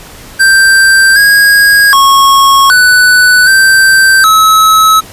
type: tone with pitch steps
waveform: square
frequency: 1570 / 1641 / 1096 / 1491 / 1560 / 1291 Hz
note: G6 / G#6 / C#6 / F#6 / G6 / E6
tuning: +2 / -21 / -20 / +13 / -9 / -37 cents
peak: -3 dBFS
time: 0.39-5.01 s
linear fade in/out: 20 ms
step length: 770 ms
effects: pink hiss -31 dBFS RMS until 5.12 s + resampled to 32000 Hz